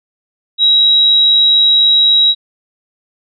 sine tone, 3851 Hz, B7, 44 cents flat, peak -6 dBFS, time 0.58-2.35 s, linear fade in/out 50 ms, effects none

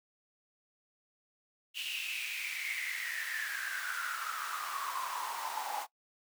pink noise with high-pass filter sweep, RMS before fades -38 dBFS, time 1.74-5.87 s, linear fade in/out 50 ms, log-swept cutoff 2900 to 810 Hz, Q 9.1, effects noise-tail reverb RT60 0.1 s tail -19 dB re dry

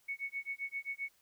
sine tone with tremolo, 2217 Hz, C#7, in tune, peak -34 dBFS, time 0.08-1.09 s, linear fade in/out 10 ms, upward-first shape sine, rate 7.6 Hz, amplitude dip 100%, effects white hiss -70 dBFS RMS until 1.21 s

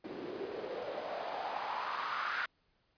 white noise with band-pass filter sweep, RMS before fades -39 dBFS, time 0.04-2.46 s, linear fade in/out 5 ms, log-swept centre 310 to 1500 Hz, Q 3.9, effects pink hiss -75 dBFS RMS until 2.97 s + resampled to 11025 Hz

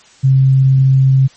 sine tone, 133.5 Hz, C3, 35 cents sharp, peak -6 dBFS, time 0.23-1.28 s, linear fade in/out 20 ms, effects white hiss -45 dBFS RMS until 1.36 s + MP3 32 kbps

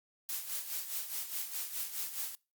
blue noise with tremolo, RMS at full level -36 dBFS, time 0.29-2.35 s, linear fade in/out 0 ms, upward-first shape sine, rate 4.8 Hz, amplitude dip 65%, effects noise-tail reverb RT60 0.3 s tail -24 dB re dry + Opus 48 kbps

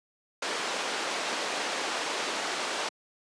pink band-pass noise, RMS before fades -32 dBFS, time 0.42-2.89 s, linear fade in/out 5 ms, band 430 to 6000 Hz, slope 12 dB/octave, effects high-pass 200 Hz 12 dB/octave + resampled to 22050 Hz

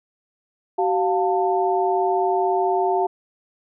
sine tone cluster, 380 / 705 / 891 Hz, F#4 / F5 / A5, +46 / +16 / +22 cents, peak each -21 / -21 / -24 dBFS, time 0.78-3.07 s, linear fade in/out 10 ms, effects none

